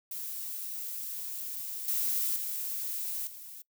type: noise with level steps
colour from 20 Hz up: violet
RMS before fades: -38 / -30 / -35 / -46 dBFS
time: 0.11-3.62 s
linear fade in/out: 5 ms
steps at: 1.88 / 2.36 / 3.27 s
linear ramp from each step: 2 ms
effects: noise-tail reverb RT60 0.1 s tail -22 dB re dry